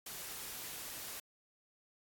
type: noise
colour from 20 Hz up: white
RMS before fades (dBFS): -45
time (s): 0.06-1.2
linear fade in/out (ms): 5
effects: AAC 64 kbps